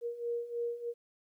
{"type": "beating tone pair", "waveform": "sine", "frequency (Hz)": [470.5, 473.7], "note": ["A#4", "A#4"], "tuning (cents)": [16, 28], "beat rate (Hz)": 3.2, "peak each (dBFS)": [-39, -35], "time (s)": [0.01, 0.94], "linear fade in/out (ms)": 50, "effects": ["12-bit"]}